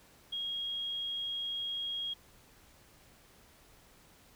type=tone; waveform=sine; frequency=3276 Hz; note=G#7; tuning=24 cents flat; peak=-34 dBFS; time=0.32-2.14 s; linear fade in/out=10 ms; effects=pink hiss -61 dBFS RMS until 4.35 s